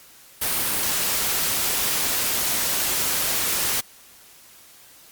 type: noise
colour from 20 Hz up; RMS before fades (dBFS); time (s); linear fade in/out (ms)
white; -23; 0.41-3.81; 10
effects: white hiss -49 dBFS RMS until 5.11 s + Opus 48 kbps